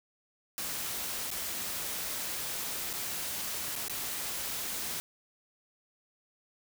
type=noise with dropouts; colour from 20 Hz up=white; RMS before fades=-36 dBFS; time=0.58-5 s; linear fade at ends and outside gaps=0 ms; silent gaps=1.304-1.314 / 2.93-2.936 / 3.755-3.761 / 3.882-3.897 s; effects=none